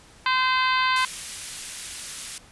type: harmonic tone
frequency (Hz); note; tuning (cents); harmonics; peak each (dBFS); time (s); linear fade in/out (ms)
515; C5; -28; 2 / 3 / 4 / 5 / 6 / 7 / 8 / 9; -22 / -26 / -28 / -30 / -32 / -33 / -34 / -35; 0.26-1.05; 2
type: high-pass noise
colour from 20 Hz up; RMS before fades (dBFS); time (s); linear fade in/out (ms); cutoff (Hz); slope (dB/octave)
white; -34; 0.96-2.38; 2; 1700; 12
effects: pink hiss -51 dBFS RMS until 2.51 s + resampled to 24000 Hz